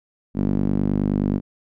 sawtooth tone with band-pass filter, 49.53 Hz, G1, 19 cents sharp, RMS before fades -21 dBFS, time 0.34-1.41 s, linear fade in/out 50 ms, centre 230 Hz, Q 2.4, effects none

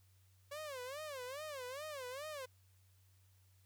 sawtooth tone with vibrato, 554.4 Hz, C#5, in tune, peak -40 dBFS, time 0.51-2.46 s, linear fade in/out 10 ms, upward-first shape sine, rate 2.4 Hz, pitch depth 200 cents each way, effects added 94 Hz sine -66 dBFS peak until 3.65 s + white hiss -75 dBFS RMS until 3.65 s

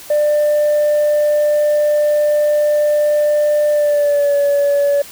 sine tone with pitch glide, 595 to 570.4 Hz, D5 to C#5, +22 to +49 cents, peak -9 dBFS, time 0.1-5.02 s, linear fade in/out 5 ms, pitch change -73 cents, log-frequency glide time 3.7-4.34 s, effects tanh soft clip ceiling -9 dBFS + white hiss -36 dBFS RMS until 5.11 s

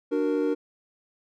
triangle chord, D augmented, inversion none, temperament equal with one note detuned, 296.2 / 370 / 466.2 Hz, D4 / F#4 / A#4, +15 / 0 / 0 cents, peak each -24 / -28 / -24 dBFS, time 0.11-0.55 s, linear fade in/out 20 ms, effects none

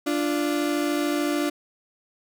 35% pulse tone pair together, 293.7 / 347.3 Hz, D4 / F4, 0 / -10 cents, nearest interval minor third, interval 290 cents, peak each -22 / -26 dBFS, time 0.06-1.5 s, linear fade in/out 10 ms, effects none

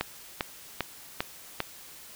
click train, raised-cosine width 0.3 ms, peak -11 dBFS, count 5, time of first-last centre 0.01-1.604 s, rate 2.51 Hz, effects white hiss -48 dBFS RMS until 2.15 s

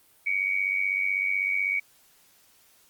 sine tone with amplitude modulation, 2260 Hz, C#7, 33 cents sharp, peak -20 dBFS, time 0.26-1.8 s, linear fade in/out 10 ms, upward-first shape sine, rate 96 Hz, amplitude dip 75%, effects white hiss -60 dBFS RMS until 2.89 s + Opus 32 kbps

